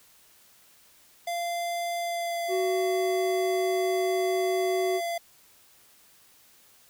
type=tone with pitch glide; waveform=square; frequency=690 to 682.5 Hz; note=F5 to F5; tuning=-21 to -40 cents; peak=-29 dBFS; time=1.27-5.18 s; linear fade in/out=5 ms; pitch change=-19 cents; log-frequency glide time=1.98-2.47 s
type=tone; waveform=triangle; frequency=374 Hz; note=F#4; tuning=19 cents sharp; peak=-23 dBFS; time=2.48-5.01 s; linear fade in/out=50 ms
effects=white hiss -58 dBFS RMS until 6.89 s